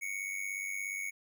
square tone with amplitude modulation, 2217 Hz, C#7, in tune, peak -33 dBFS, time 0.01-1.11 s, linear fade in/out 20 ms, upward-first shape sine, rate 97 Hz, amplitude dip 70%, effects none

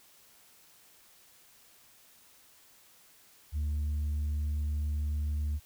sine tone, 74.4 Hz, D2, 23 cents sharp, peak -26 dBFS, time 3.52-5.6 s, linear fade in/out 50 ms, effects tanh soft clip ceiling -28 dBFS + white hiss -60 dBFS RMS until 5.65 s

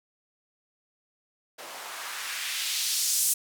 blue noise with band-pass filter sweep, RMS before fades -30 dBFS, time 1.58-3.34 s, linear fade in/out 10 ms, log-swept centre 530 to 8700 Hz, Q 1.2, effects none

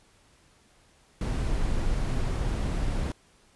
brown noise, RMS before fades -27 dBFS, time 1.21-3.12 s, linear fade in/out 2 ms, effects pink hiss -61 dBFS RMS until 3.55 s + resampled to 24000 Hz

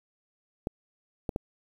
clicks, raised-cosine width 2 ms, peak -16 dBFS, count 3, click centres 0.671 / 1.292 / 1.361 s, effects 8-bit

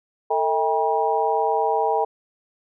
harmonic tone with a mistuned harmonic, 159.9 Hz, D#3, 48 cents sharp, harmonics 3 / 4 / 5 / 6, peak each -23 / -26 / -22 / -25 dBFS, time 0.3-2.05 s, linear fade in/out 10 ms, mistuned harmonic 3, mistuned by -120 cents, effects none

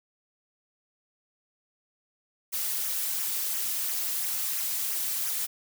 blue noise with flanger, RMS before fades -30 dBFS, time 2.52-5.47 s, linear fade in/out 20 ms, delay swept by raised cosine 0.23 to 4.43 ms, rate 2.9 Hz, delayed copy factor -0.65, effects none

